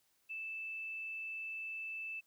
sine tone, 2637 Hz, E7, in tune, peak -40 dBFS, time 0.29-2.21 s, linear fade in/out 20 ms, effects white hiss -75 dBFS RMS until 2.26 s

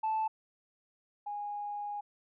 sine tone pair in turn, 876 / 824 Hz, A5 / G#5, -8 / -14 cents, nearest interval minor second, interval 106 cents, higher first, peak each -27 / -35 dBFS, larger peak first, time 0.03-0.28 / 1.26-2.01 s, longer second, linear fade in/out 10 ms, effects tanh soft clip ceiling -26 dBFS

